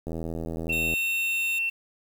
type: click train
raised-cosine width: 2 ms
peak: -20 dBFS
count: 72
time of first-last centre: 0.07-0.938 s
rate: 81.8 Hz
type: tone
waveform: sine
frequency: 2700 Hz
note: E7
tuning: 41 cents sharp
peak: -24 dBFS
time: 0.69-1.7 s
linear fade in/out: 10 ms
type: tone with pitch glide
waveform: 5% pulse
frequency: 3696 to 3675 Hz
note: A#7 to A#7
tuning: -16 to -25 cents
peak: -28 dBFS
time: 0.72-1.59 s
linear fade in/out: 10 ms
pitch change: -9 cents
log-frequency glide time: 1.18-1.42 s
effects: 8-bit